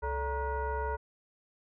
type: tone with frequency modulation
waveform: sine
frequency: 436.6 Hz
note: A4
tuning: 13 cents flat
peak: -30 dBFS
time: 0.02-0.97 s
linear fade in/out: 20 ms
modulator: 506 Hz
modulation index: 1.6
effects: none